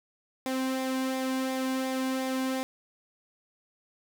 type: tone with flanger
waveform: sawtooth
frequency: 261.6 Hz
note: C4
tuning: in tune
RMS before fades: -30 dBFS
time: 0.46-2.63 s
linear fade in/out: 0 ms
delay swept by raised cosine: 0.68 to 1.61 ms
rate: 2.8 Hz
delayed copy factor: -0.5
effects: none